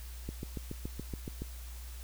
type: click train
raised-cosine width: 3 ms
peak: -25 dBFS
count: 9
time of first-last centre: 0.29-1.42 s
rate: 7.08 Hz
effects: added 60 Hz sine -42 dBFS peak until 2.03 s + white hiss -53 dBFS RMS until 2.03 s